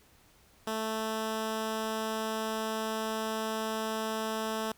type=tone; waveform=10% pulse; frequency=220 Hz; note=A3; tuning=in tune; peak=-23 dBFS; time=0.67-4.72 s; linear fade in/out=2 ms; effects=pink hiss -62 dBFS RMS until 4.77 s